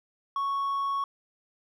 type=tone with hard clipping; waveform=sine; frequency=1108.7 Hz; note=C#6; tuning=in tune; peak=-27 dBFS; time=0.36-1.04 s; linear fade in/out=2 ms; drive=2 dB; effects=none